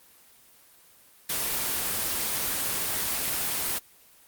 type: noise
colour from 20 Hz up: white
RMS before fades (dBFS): -28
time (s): 1.29-3.79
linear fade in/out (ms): 10
effects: white hiss -56 dBFS RMS until 4.27 s + Opus 24 kbps